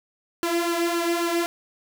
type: tone with flanger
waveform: sawtooth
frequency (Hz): 340.8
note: F4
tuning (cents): -42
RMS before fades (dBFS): -24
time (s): 0.43-1.46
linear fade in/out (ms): 0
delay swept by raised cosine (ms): 0.67 to 2.57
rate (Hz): 3.7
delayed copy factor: +0.6
effects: none